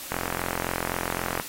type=click train; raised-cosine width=0.5 ms; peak=-12 dBFS; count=57; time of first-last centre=0.12-1.399 s; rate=43.8 Hz; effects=white hiss -38 dBFS RMS until 1.48 s + AAC 48 kbps